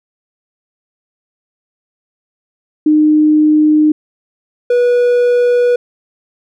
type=tone pair in turn; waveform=sine / triangle; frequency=305.2 / 487.2 Hz; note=D#4 / B4; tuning=-33 / -24 cents; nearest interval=minor sixth; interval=809 cents; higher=second; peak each=-6 dBFS; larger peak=neither; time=2.86-3.92 / 4.7-5.76 s; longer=neither; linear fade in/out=5 ms; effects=none